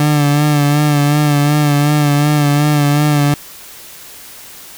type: tone with vibrato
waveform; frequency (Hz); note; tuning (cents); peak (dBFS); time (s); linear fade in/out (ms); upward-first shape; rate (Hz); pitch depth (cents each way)
30% pulse; 146.83; D3; 0; -7; 0-3.34; 2; sine; 2.7; 36
effects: white hiss -35 dBFS RMS until 4.77 s